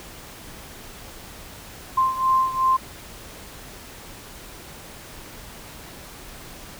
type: beating tone pair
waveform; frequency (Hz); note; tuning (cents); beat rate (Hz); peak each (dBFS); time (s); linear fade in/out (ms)
sine; 1046.5 / 1049.2; C6 / C6; 0 / +4; 2.7; -19 / -23; 1.97-2.77; 10
effects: pink hiss -41 dBFS RMS until 6.79 s